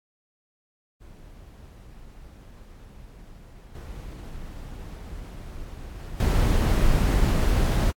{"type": "noise with level steps", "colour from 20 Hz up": "brown", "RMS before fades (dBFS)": [-45, -38, -36, -20], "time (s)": [1, 7.92], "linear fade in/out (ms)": 20, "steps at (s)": [3.75, 5.99, 6.2], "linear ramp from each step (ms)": 2, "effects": ["AAC 64 kbps"]}